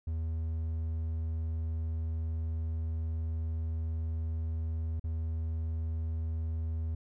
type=tone with dropouts; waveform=triangle; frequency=80.6 Hz; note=E2; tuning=38 cents flat; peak=-29 dBFS; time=0.07-6.95 s; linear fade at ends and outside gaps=5 ms; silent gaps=4.997-5.04 s; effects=none